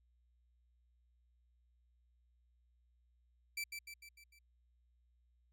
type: tone with echo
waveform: sawtooth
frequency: 2328 Hz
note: D7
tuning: 16 cents flat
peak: -35 dBFS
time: 3.57-3.64 s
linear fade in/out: 5 ms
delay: 150 ms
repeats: 5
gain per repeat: -5 dB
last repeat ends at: 4.39 s
effects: added 60 Hz sine -70 dBFS peak until 5.52 s